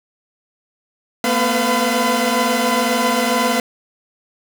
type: tone cluster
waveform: sawtooth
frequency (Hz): 226.2 / 248.3 / 504 / 694 / 1011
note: A3 / B3 / B4 / F5 / B5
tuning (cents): +48 / +9 / +35 / -11 / +40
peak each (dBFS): -18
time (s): 1.24-3.6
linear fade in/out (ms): 2
effects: none